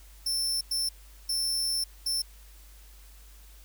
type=tone bursts at uneven times; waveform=sawtooth; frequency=5360 Hz; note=E8; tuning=28 cents sharp; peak=-24 dBFS; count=4; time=0.26-0.61 / 0.71-0.89 / 1.29-1.84 / 2.06-2.22 s; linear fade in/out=5 ms; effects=added 50 Hz sine -49 dBFS peak until 3.64 s + white hiss -57 dBFS RMS until 3.64 s